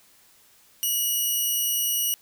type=tone; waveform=5% pulse; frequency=2910 Hz; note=F#7; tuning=29 cents flat; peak=-14 dBFS; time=0.83-2.14 s; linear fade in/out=0 ms; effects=white hiss -57 dBFS RMS until 2.21 s